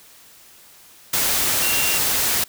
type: tone in noise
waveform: sine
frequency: 2760 Hz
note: F7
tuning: 21 cents flat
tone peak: -25 dBFS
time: 1.62-1.98 s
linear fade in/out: 5 ms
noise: white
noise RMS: -20 dBFS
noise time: 1.13-2.44 s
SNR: -8 dB
effects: white hiss -48 dBFS RMS until 2.48 s